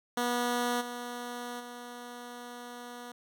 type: tone with level steps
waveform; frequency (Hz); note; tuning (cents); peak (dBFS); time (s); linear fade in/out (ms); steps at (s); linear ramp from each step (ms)
10% pulse; 242.7; B3; -30; -20 / -29 / -34; 0.17-3.12; 5; 0.8 / 1.59; 20
effects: none